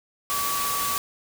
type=tone in noise; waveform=sine; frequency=1141 Hz; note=C#6; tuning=50 cents sharp; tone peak=-27 dBFS; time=0.3-0.98 s; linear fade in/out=0 ms; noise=white; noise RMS=-28 dBFS; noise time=0.3-0.98 s; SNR=-2 dB; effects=none